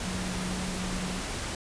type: tone in noise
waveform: sine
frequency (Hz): 183.6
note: F#3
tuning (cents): -13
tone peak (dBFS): -33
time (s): 0.05-1.19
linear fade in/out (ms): 2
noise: pink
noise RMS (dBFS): -34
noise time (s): 0-1.55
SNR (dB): -2
effects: resampled to 22050 Hz